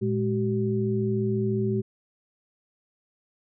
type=tone cluster; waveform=sine; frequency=114.7 / 208.9 / 381.2 Hz; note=A#2 / G#3 / G4; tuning=-28 / +10 / -48 cents; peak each=-27 dBFS; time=0.01-1.82 s; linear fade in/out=20 ms; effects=none